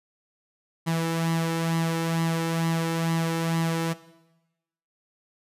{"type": "tone with flanger", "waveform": "sawtooth", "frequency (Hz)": 164.81, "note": "E3", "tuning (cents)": 0, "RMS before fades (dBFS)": -26, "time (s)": [0.86, 3.94], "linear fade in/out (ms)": 20, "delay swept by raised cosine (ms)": [0.98, 2.28], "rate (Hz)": 2.2, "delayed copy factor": 0.5, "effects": ["noise-tail reverb RT60 1.0 s tail -17 dB re dry", "resampled to 32000 Hz"]}